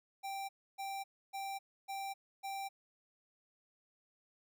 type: tone bursts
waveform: square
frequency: 784 Hz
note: G5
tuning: in tune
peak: -40 dBFS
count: 5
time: 0.23-2.69 s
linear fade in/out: 20 ms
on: 260 ms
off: 290 ms
effects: none